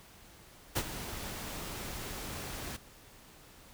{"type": "noise with ADSR envelope", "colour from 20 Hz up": "pink", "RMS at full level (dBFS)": -29, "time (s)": [0.75, 2.77], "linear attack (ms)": 19, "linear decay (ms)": 55, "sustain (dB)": -12, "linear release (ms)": 11, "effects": ["pink hiss -56 dBFS RMS until 3.73 s"]}